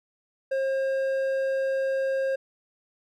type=tone with hard clipping; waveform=sine; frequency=536 Hz; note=C5; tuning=42 cents sharp; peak=-25 dBFS; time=0.51-2.36 s; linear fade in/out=10 ms; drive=6 dB; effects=none